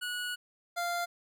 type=tone pair in turn; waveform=25% pulse; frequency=1463 / 695.6 Hz; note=F#6 / F5; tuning=-20 / -7 cents; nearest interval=octave + minor second; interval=1287 cents; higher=first; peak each=-30 / -27 dBFS; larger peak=second; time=0.01-0.36 / 0.76-1.06 s; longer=first; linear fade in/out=20 ms; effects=none